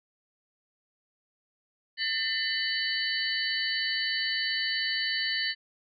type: tone cluster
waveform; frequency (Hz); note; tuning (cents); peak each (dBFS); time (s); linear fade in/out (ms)
sine; 1795 / 2023 / 2998 / 4015 / 4492; A6 / B6 / F#7 / B7 / C#8; +34 / +41 / +22 / +28 / +22; -31 / -36 / -34 / -36 / -32; 1.97-5.55; 50
effects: none